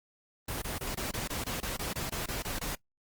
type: noise bursts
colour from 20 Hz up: pink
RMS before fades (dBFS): -35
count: 14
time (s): 0.48-2.752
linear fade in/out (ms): 5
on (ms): 140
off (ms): 24
effects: noise-tail reverb RT60 0.1 s tail -22 dB re dry + Opus 24 kbps